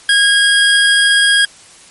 25% pulse tone, 1636 Hz, G#6, 26 cents flat, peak -4 dBFS, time 0.09-1.45 s, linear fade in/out 2 ms, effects white hiss -41 dBFS RMS until 1.9 s + MP3 48 kbps

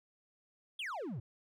triangle exponential sweep, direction down, 3520 to 101.2 Hz, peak -36 dBFS, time 0.79-1.2 s, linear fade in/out 5 ms, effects none

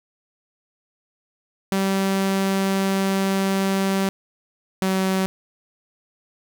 sawtooth tone pair in turn, 193.7 / 189.71 Hz, G3 / F#3, -20 / +44 cents, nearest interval unison, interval 36 cents, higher first, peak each -15 dBFS, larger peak neither, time 1.72-4.09 / 4.82-5.26 s, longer first, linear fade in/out 0 ms, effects none

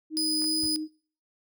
sine tone with vibrato, 311.2 Hz, D#4, in tune, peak -30 dBFS, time 0.1-0.88 s, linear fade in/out 50 ms, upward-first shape triangle, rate 2.7 Hz, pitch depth 19 cents each way
35% pulse tone, 4978 Hz, D#8, in tune, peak -24 dBFS, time 0.17-0.76 s, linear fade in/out 0 ms
clicks, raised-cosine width 0.5 ms, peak -31 dBFS, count 2, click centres 0.42 / 0.443 s
brown noise with exponential decay, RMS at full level -41 dBFS, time 0.63-0.82 s, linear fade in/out 2 ms, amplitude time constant 40 ms
effects noise-tail reverb RT60 0.5 s tail -25 dB re dry

